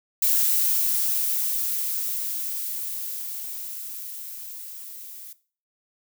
violet noise with level ramp, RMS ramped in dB -20 to -41 dBFS, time 0.22-5.33 s, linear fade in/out 5 ms, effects noise-tail reverb RT60 0.4 s tail -17 dB re dry

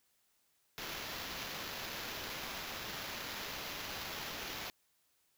white noise with sample-and-hold, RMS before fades -43 dBFS, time 0.78-4.7 s, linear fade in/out 0 ms, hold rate 8820 Hz, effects white hiss -75 dBFS RMS until 5.37 s

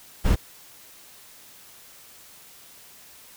brown noise, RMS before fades -18 dBFS, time 0.24-0.36 s, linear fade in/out 20 ms, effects white hiss -49 dBFS RMS until 3.36 s

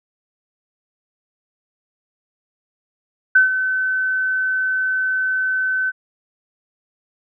sine tone with ADSR envelope, 1522 Hz, F#6, 48 cents sharp, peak -7 dBFS, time 3.35-5.92 s, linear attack 8 ms, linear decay 130 ms, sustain -10 dB, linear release 34 ms, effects none

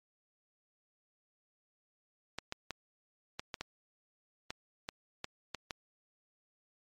clicks, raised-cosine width 0.2 ms, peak -20 dBFS, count 11, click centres 2.386 / 2.524 / 2.707 / 3.395 / 3.542 / 3.61 / 4.505 / 4.889 / 5.244 / 5.547 / 5.708 s, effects MP3 64 kbps

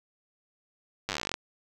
slowing click train, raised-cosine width 0.2 ms, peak -13 dBFS, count 17, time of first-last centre 1.09-1.341 s, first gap 9 ms, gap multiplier 1.07, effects none

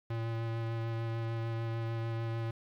square tone with vibrato, 114.4 Hz, A#2, 32 cents flat, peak -34 dBFS, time 0.1-2.51 s, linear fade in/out 5 ms, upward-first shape sine, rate 6.7 Hz, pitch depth 12 cents each way, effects low-pass 3000 Hz 12 dB/octave + 10-bit

